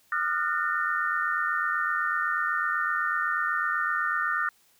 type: tone cluster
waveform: sine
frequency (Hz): 1214 / 1379 / 1467 / 1817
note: D#6 / F6 / F#6 / A#6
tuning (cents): -43 / -22 / -15 / -45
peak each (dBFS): -30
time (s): 0.12-4.49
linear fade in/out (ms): 2
effects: white hiss -63 dBFS RMS until 4.79 s